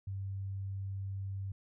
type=tone; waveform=sine; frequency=97.4 Hz; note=G2; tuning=11 cents flat; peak=-36 dBFS; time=0.07-1.52 s; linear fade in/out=5 ms; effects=none